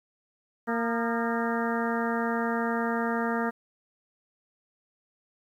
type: harmonic tone with a mistuned harmonic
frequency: 231.3 Hz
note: A#3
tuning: 13 cents flat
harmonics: 1 / 2 / 3 / 4 / 5 / 6 / 7 / 8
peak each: -29 / -32 / -34 / -35 / -36 / -37 / -37 / -38 dBFS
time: 0.67-3.51 s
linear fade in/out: 20 ms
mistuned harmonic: 5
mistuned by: +77 cents
effects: 10-bit